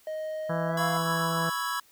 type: tone with pitch glide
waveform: triangle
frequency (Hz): 624 to 696.4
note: D#5 to F5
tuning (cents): +5 to -5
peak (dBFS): -29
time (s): 0.07-0.97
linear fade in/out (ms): 2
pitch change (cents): +190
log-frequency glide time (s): 0.67-0.83
type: harmonic tone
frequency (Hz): 165.8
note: E3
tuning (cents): +10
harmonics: 1 / 2 / 3 / 4 / 5 / 6 / 7 / 8 / 9 / 10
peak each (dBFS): -30 / -41 / -36 / -36 / -42 / -38 / -43 / -40 / -45 / -40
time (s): 0.49-1.5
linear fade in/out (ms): 10
type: chord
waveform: square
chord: C# minor seventh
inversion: third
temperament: equal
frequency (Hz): 987.8 / 1108.7 / 1318.5 / 1661.2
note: B5 / C#6 / E6 / G#6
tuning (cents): 0 / 0 / 0 / 0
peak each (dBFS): -35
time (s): 0.77-1.8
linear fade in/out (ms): 5
effects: white hiss -60 dBFS RMS until 1.91 s